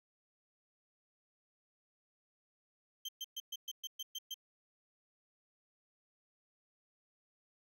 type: tone bursts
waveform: 35% pulse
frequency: 3136 Hz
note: G7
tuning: in tune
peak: -38 dBFS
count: 9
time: 3.05-4.343 s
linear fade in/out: 5 ms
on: 37 ms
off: 120 ms
effects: none